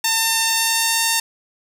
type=tone with pitch glide; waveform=5% pulse; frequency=902 to 910.4 Hz; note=A5 to A#5; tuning=+43 to -41 cents; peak=-4 dBFS; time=0.04-1.2 s; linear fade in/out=5 ms; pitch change=+16 cents; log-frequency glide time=0.4-1.02 s; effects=none